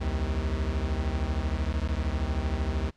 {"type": "beating tone pair", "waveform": "45% pulse", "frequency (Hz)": [65.4, 78.4], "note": ["C2", "D#2"], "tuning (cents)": [0, 14], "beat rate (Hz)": 13, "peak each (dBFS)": -29, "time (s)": [0, 2.91], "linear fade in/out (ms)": 20, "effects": ["pink hiss -67 dBFS RMS until 2.96 s", "low-pass 5000 Hz 12 dB/octave"]}